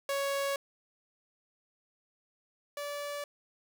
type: tone pair in turn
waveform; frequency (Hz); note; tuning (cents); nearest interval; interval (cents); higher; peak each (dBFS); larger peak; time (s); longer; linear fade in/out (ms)
sawtooth; 556 / 578.6; C#5 / D5; +5 / -26; minor second; 69; second; -26 / -32; first; 0.09-0.56 / 2.77-3.24; neither; 2
effects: none